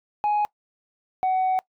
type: tone pair in turn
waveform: sine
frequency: 835 / 749.2 Hz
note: G#5 / F#5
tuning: +9 / +21 cents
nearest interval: major second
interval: 188 cents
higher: first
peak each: -17 dBFS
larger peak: neither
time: 0.24-0.45 / 1.23-1.59 s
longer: second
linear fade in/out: 0 ms
effects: noise-tail reverb RT60 0.1 s tail -24 dB re dry + tanh soft clip ceiling -18 dBFS